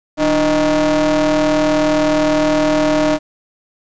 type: ring-modulated tone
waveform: 45% pulse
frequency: 159.6 Hz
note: D#3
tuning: 44 cents sharp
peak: -9 dBFS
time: 0.17-3.19 s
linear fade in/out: 50 ms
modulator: 459 Hz
effects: resampled to 16000 Hz + 8-bit